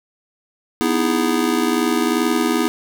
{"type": "chord", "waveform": "square", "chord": "E major seventh", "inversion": "second", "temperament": "just", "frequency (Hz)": [247.2, 309, 329.6, 412], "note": ["B3", "D#4", "E4", "G#4"], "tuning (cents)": [2, -12, 0, -14], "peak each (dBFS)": [-21, -24, -22, -24], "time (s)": [0.81, 2.68], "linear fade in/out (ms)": 0, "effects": []}